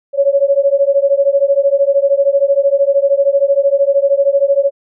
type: beating tone pair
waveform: sine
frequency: 551 / 564 Hz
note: C#5 / C#5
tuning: -11 / +30 cents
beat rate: 13 Hz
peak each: -12 dBFS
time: 0.13-4.71 s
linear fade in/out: 50 ms
effects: none